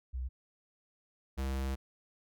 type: tone pair in turn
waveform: sine / square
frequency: 63.3 / 66.75 Hz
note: B1 / C2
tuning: +43 / +35 cents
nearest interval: minor second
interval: 92 cents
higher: second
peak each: -34 / -33 dBFS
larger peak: second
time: 0.13-0.29 / 1.37-1.76 s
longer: second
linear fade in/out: 20 ms
effects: none